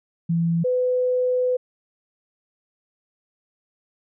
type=tone pair in turn; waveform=sine; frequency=167.6 / 502.2 Hz; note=E3 / B4; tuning=+29 / +29 cents; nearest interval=octave + perfect fifth; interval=1900 cents; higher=second; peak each=-18 dBFS; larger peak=neither; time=0.29-0.64 / 0.64-1.57 s; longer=second; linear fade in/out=10 ms; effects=none